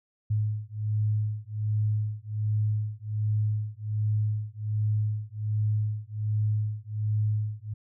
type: beating tone pair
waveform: sine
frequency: 105.9 / 107.2 Hz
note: G#2 / A2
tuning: +34 / -45 cents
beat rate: 1.3 Hz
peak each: -28 dBFS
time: 0.3-7.74 s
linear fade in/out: 10 ms
effects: none